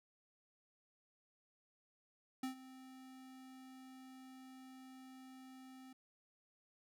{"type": "tone with ADSR envelope", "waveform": "square", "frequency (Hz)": 260.6, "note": "C4", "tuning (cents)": -7, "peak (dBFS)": -38, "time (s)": [2.43, 5.93], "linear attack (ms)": 5, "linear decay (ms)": 110, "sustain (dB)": -17, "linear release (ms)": 5, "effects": []}